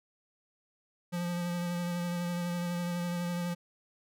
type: tone with vibrato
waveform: square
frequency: 174.61 Hz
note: F3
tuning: in tune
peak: -32 dBFS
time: 1.12-3.55 s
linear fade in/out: 20 ms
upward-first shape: sine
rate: 12 Hz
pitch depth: 19 cents each way
effects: none